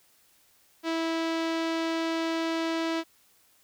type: tone with low-pass filter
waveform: sawtooth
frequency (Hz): 327.5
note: E4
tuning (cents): -11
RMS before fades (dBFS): -29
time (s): 0.83-3.04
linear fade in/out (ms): 50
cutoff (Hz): 4500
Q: 1.1
effects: white hiss -63 dBFS RMS until 3.63 s